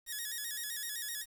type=tone with vibrato; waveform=5% pulse; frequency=1784 Hz; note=A6; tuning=23 cents sharp; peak=-27 dBFS; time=0.06-1.26 s; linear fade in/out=50 ms; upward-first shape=square; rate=7.8 Hz; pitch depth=82 cents each way; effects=9-bit